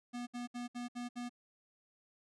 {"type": "tone bursts", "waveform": "square", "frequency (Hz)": 242.8, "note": "B3", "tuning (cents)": -29, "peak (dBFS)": -40, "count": 6, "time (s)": [0.13, 1.295], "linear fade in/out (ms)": 20, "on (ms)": 140, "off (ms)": 65, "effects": ["resampled to 22050 Hz"]}